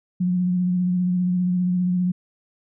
sine tone with vibrato, 180.2 Hz, F#3, 45 cents flat, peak -18 dBFS, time 0.2-2.12 s, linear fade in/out 10 ms, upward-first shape sine, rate 15 Hz, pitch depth 25 cents each way, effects none

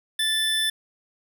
square tone pair together, 1760 / 3508 Hz, A6 / A7, 0 / -6 cents, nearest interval octave, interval 1194 cents, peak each -28 / -23 dBFS, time 0.19-0.7 s, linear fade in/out 5 ms, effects none

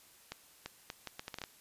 accelerating click train, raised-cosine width 0.2 ms, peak -23 dBFS, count 10, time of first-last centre 0.32-1.439 s, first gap 340 ms, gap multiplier 0.71, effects white hiss -61 dBFS RMS until 1.6 s + resampled to 32000 Hz

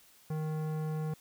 sine tone with tanh clipping, 155.56 Hz, D#3, in tune, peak -34 dBFS, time 0.3-1.14 s, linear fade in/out 5 ms, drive 16 dB, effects white hiss -61 dBFS RMS until 1.2 s

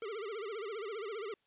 square tone with vibrato, 424.7 Hz, G#4, 39 cents sharp, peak -39 dBFS, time 0.02-1.34 s, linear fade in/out 2 ms, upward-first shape sine, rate 15 Hz, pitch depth 160 cents each way, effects white hiss -75 dBFS RMS until 1.46 s + resampled to 8000 Hz

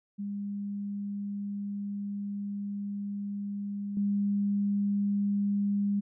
sine tone with level steps, 202.1 Hz, G#3, 47 cents flat, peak -32 / -25 dBFS, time 0.18-6.01 s, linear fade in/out 20 ms, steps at 3.97 s, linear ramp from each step 2 ms, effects none

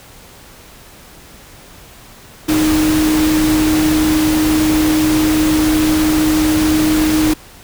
sine tone in noise, 310 Hz, D#4, 6 cents flat, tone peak -11 dBFS, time 2.48-7.34 s, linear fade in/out 10 ms, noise pink, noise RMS -20 dBFS, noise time 2.48-7.34 s, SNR +6 dB, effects pink hiss -40 dBFS RMS until 7.63 s

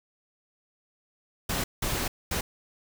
pink noise bursts at uneven times, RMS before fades -29 dBFS, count 3, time 1.49-1.64 / 1.82-2.08 / 2.31-2.41 s, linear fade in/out 5 ms, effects none

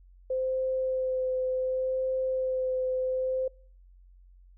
sine tone with vibrato, 517 Hz, C5, 21 cents flat, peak -26 dBFS, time 0.3-3.48 s, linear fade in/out 5 ms, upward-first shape sine, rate 0.68 Hz, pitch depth 12 cents each way, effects noise-tail reverb RT60 0.5 s tail -25 dB re dry + added 45 Hz sine -52 dBFS peak until 4.57 s

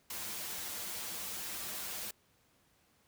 white noise with comb filter, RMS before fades -41 dBFS, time 0.1-2.11 s, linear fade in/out 5 ms, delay 7.3 ms, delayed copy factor -0.8, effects pink hiss -70 dBFS RMS until 3.07 s + high-pass 60 Hz 12 dB/octave

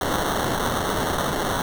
violet noise with sample-and-hold, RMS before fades -24 dBFS, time 0.01-1.62 s, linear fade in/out 2 ms, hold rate 2450 Hz, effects none

